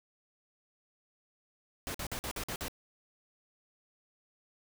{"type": "noise bursts", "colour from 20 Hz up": "pink", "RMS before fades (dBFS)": -38, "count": 7, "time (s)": [1.87, 2.682], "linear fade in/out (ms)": 0, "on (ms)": 74, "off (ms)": 49, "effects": []}